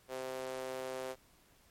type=tone with high-pass filter; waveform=sawtooth; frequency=130 Hz; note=C3; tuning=11 cents flat; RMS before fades=-41 dBFS; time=0.08-1.16 s; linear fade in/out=50 ms; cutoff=480 Hz; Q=2.8; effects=pink hiss -66 dBFS RMS until 1.7 s + MP3 64 kbps